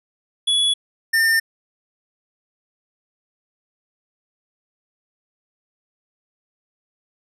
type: tone pair in turn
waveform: square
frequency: 3394 / 1805.7 Hz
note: G#7 / A6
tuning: +37 / +44 cents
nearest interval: major seventh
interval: 1093 cents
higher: first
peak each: -16 / -15 dBFS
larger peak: second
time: 0.47-0.74 / 1.13-1.4 s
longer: neither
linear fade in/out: 10 ms
effects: resampled to 32000 Hz